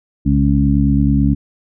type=harmonic tone with a mistuned harmonic; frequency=69.3 Hz; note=C#2; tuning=in tune; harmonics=1 / 2 / 3 / 4; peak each=-16 / -16 / -16 / -16 dBFS; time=0.25-1.35 s; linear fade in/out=20 ms; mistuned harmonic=1; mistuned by=-100 cents; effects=none